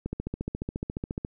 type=click train; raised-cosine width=3 ms; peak=-18 dBFS; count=18; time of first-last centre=0.06-1.249 s; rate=14.3 Hz; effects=none